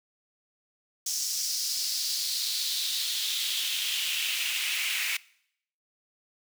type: noise with high-pass filter sweep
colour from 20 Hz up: pink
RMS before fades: -30 dBFS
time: 1.06-5.17 s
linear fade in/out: 5 ms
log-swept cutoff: 5800 to 2300 Hz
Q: 3.4
effects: noise-tail reverb RT60 0.7 s tail -22 dB re dry